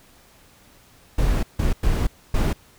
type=noise bursts at uneven times; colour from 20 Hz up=brown; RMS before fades=-19 dBFS; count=4; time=1.18-1.43 / 1.59-1.73 / 1.83-2.07 / 2.34-2.53 s; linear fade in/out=5 ms; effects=pink hiss -53 dBFS RMS until 2.78 s